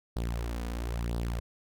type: tone with flanger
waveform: sawtooth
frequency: 58.27 Hz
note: A#1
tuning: in tune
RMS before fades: -33 dBFS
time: 0.16-1.4 s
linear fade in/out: 5 ms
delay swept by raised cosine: 0.21 to 4.11 ms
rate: 1 Hz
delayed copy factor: +0.65
effects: none